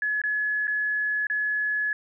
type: tone with dropouts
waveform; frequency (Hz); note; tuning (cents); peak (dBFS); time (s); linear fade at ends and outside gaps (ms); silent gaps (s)
sine; 1700; G#6; +40; -23; 0.02-1.93; 2; 0.217-0.237 / 0.671-0.678 / 1.269-1.299
effects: none